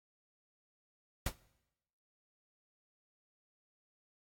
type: noise with exponential decay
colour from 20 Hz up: pink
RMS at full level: -29 dBFS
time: 1.26-1.35 s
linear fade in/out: 5 ms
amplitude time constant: 19 ms
effects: noise-tail reverb RT60 0.9 s tail -21 dB re dry + AAC 64 kbps